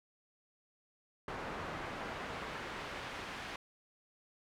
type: noise with band-pass filter sweep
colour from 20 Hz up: brown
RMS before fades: -43 dBFS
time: 1.28-3.56 s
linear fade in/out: 2 ms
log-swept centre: 1200 to 2400 Hz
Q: 0.76
effects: none